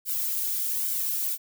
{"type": "noise with flanger", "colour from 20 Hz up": "violet", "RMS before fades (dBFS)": -28, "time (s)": [0.05, 1.38], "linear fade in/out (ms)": 50, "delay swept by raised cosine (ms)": [1.3, 2.7], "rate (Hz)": 1.2, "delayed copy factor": 0.8, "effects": []}